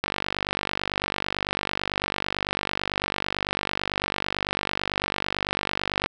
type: click train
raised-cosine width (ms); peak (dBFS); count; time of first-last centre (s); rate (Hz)
0.3; -8; 296; 0.04-6.06; 49
effects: none